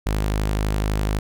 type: tone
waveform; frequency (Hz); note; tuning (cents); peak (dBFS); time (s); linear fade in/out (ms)
sawtooth; 51.91; G#1; 0; -16; 0.06-1.19; 5
effects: none